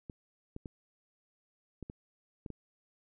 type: clicks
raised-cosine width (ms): 3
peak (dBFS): -29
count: 7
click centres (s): 0.098 / 0.564 / 0.658 / 1.827 / 1.899 / 2.462 / 2.503
effects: none